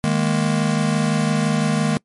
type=chord; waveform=square; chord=D# suspended fourth; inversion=none; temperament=just; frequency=155.56 / 207.4 / 233.3 Hz; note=D#3 / G#3 / A#3; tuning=0 / -2 / +2 cents; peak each=-21 / -22 / -23 dBFS; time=0.04-1.97 s; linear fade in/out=0 ms; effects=noise-tail reverb RT60 0.1 s tail -24 dB re dry + MP3 48 kbps